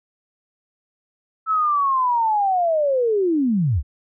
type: linear sweep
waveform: sine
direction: down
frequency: 1318.5 to 56.7 Hz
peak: -16 dBFS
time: 1.46-3.83 s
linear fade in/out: 50 ms
effects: none